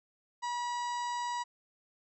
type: harmonic tone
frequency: 967 Hz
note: B5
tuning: 37 cents flat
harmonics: 1 / 2 / 3 / 4 / 5 / 6 / 7 / 8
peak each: -33 / -44 / -51 / -49 / -50 / -54 / -55 / -51 dBFS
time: 0.42-1.44 s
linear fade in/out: 20 ms
effects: none